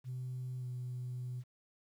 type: tone with pitch glide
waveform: sine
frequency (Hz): 127.1 to 124.92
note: C3 to B2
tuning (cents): -50 to +20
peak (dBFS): -37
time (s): 0.04-1.44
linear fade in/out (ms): 50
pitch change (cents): -30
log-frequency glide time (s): 0.59-0.66
effects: tanh soft clip ceiling -34 dBFS + 11-bit